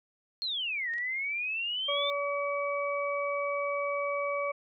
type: exponential two-way sweep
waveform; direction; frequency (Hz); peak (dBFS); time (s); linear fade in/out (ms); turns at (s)
sine; down then up; 4333 to 1828 to 3606; -30; 0.42-2.1; 0; 0.9
type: clicks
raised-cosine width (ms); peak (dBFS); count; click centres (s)
0.2; -34; 2; 0.937 / 0.983
type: harmonic tone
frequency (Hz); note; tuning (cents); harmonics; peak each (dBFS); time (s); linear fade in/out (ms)
570; C#5; +48; 1 / 2 / 4; -31 / -34 / -36; 1.88-4.52; 10
effects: none